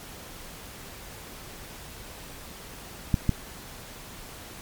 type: clicks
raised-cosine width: 5 ms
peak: -8 dBFS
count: 2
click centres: 3.142 / 3.293 s
effects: pink hiss -43 dBFS RMS until 4.61 s + MP3 96 kbps